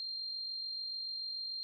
sine tone with amplitude modulation, 4186 Hz, C8, in tune, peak -36 dBFS, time 0-1.63 s, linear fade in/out 0 ms, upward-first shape sine, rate 46.9 Hz, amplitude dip 35%, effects none

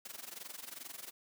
white noise with amplitude modulation, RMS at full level -44 dBFS, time 0.05-1.11 s, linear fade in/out 5 ms, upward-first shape sine, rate 22.5 Hz, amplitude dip 85%, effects high-pass 200 Hz 12 dB/octave

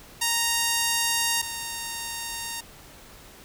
5% pulse tone pair in turn, 930 / 925 Hz, A#5 / A#5, -4 / -14 cents, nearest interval unison, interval 10 cents, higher first, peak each -10 / -19 dBFS, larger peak first, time 0.21-1.42 / 1.42-2.61 s, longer first, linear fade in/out 10 ms, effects pink hiss -48 dBFS RMS until 3.44 s

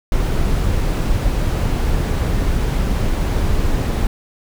brown noise, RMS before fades -17 dBFS, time 0.12-4.07 s, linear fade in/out 2 ms, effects none

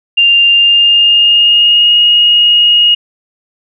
sine tone with pitch glide, 2794 to 2871 Hz, F7 to F7, 0 to +47 cents, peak -4 dBFS, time 0.17-2.95 s, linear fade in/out 10 ms, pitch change +47 cents, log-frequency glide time 0.49-1.97 s, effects none

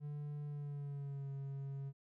triangle tone with pitch glide, 146.83 to 137.79 Hz, D3 to C#3, 0 to -10 cents, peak -39 dBFS, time 0-1.93 s, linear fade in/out 50 ms, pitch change -110 cents, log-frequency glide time 0.45-1.3 s, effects none

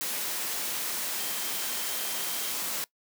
sine tone in noise, 3162 Hz, G7, 14 cents sharp, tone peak -43 dBFS, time 1.2-2.52 s, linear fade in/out 0 ms, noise white, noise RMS -32 dBFS, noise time 0.01-2.84 s, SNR -14 dB, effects noise-tail reverb RT60 0.1 s tail -21 dB re dry + high-pass 200 Hz 12 dB/octave

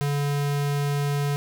square tone, 143.4 Hz, D3, 41 cents flat, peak -23 dBFS, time 0.01-1.36 s, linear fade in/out 0 ms, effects none

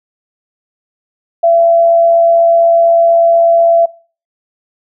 sine tone with amplitude modulation, 674 Hz, E5, 38 cents sharp, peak -4 dBFS, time 1.43-3.86 s, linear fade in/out 10 ms, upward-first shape sine, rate 88.4 Hz, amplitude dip 30%, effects noise-tail reverb RT60 0.4 s tail -21 dB re dry

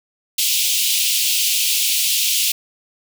pink high-pass noise, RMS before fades -18 dBFS, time 0.38-2.52 s, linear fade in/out 5 ms, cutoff 2600 Hz, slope 48 dB/octave, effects none

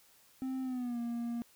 triangle tone with pitch glide, 261.6 to 235.8 Hz, C4 to A#3, 0 to +20 cents, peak -32 dBFS, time 0.42-1.42 s, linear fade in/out 0 ms, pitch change -180 cents, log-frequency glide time 0.62-0.99 s, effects white hiss -64 dBFS RMS until 1.55 s

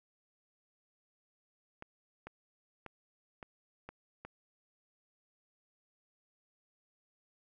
clicks, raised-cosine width 0.5 ms, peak -30 dBFS, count 6, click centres 1.824 / 2.27 / 2.863 / 3.428 / 3.89 / 4.25 s, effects none

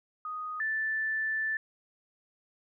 sine tone pair in turn, 1244.5 / 1760 Hz, D#6 / A6, 0 / 0 cents, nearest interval tritone, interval 600 cents, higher second, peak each -34 / -28 dBFS, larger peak second, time 0.25-0.6 / 0.6-1.57 s, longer second, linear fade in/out 2 ms, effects none

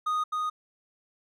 triangle tone with echo, 1240 Hz, D#6, 6 cents flat, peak -23 dBFS, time 0.06-0.24 s, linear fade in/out 10 ms, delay 260 ms, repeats 1, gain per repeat -2 dB, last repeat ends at 0.5 s, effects none

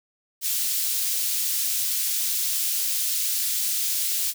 white high-pass noise, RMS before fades -25 dBFS, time 0.41-4.34 s, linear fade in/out 50 ms, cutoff 3700 Hz, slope 12 dB/octave, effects none

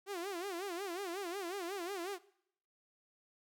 sawtooth tone with vibrato, 370 Hz, F#4, in tune, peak -35 dBFS, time 0.06-2.19 s, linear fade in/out 50 ms, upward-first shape sine, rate 5.5 Hz, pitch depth 170 cents each way, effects noise-tail reverb RT60 0.7 s tail -20 dB re dry

